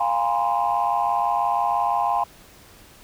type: tone cluster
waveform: sine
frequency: 700 / 817 / 954 / 1040 Hz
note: F5 / G#5 / A#5 / C6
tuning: +4 / -29 / +40 / -11 cents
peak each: -24 / -22 / -27 / -24 dBFS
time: 0-2.24 s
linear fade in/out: 5 ms
effects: tanh soft clip ceiling -11 dBFS + pink hiss -49 dBFS RMS until 3.03 s